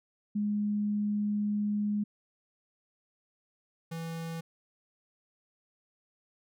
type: tone pair in turn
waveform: sine / square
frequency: 207.7 / 164.85 Hz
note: G#3 / E3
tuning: 0 / 0 cents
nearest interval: major third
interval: 400 cents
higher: first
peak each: -27 / -36 dBFS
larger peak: first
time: 0.35-2.04 / 3.91-4.41 s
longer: first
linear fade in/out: 10 ms
effects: none